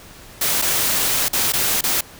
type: noise with dropouts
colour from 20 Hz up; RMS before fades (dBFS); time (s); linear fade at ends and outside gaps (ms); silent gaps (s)
white; -19; 0.41-2.01; 5; 0.617-0.621 / 1.284-1.331 / 1.523-1.534 / 1.81-1.837
effects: pink hiss -42 dBFS RMS until 2.19 s